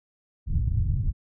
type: low-pass noise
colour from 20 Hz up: white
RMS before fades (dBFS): -24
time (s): 0.46-1.13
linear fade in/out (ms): 50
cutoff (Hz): 110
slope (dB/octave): 24
effects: none